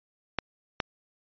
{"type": "clicks", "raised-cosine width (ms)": 0.3, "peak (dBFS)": -10, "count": 2, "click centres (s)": [0.387, 0.802], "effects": ["resampled to 11025 Hz"]}